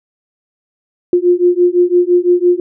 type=beating tone pair; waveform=sine; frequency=351.6 / 357.5 Hz; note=F4 / F4; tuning=+12 / +41 cents; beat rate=5.9 Hz; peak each=-11 dBFS; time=1.13-2.6 s; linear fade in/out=2 ms; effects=none